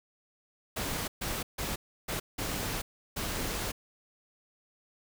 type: noise bursts at uneven times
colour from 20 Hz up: pink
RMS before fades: -34 dBFS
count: 6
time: 0.76-1.08 / 1.21-1.43 / 1.58-1.76 / 2.08-2.2 / 2.38-2.82 / 3.16-3.72 s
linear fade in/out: 10 ms
effects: none